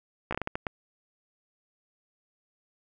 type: slowing click train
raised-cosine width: 0.5 ms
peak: -15 dBFS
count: 8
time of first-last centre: 0.31-0.668 s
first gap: 15 ms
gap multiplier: 1.4
effects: none